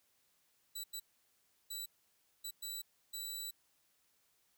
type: tone bursts at uneven times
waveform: 15% pulse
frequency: 3951 Hz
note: B7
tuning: in tune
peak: -34 dBFS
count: 6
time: 0.75-0.84 / 0.93-1 / 1.7-1.86 / 2.44-2.51 / 2.62-2.82 / 3.13-3.51 s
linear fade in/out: 10 ms
effects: white hiss -75 dBFS RMS until 4.57 s